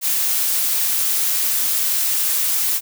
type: noise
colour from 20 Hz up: blue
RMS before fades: -19 dBFS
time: 0.01-2.81 s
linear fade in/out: 50 ms
effects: none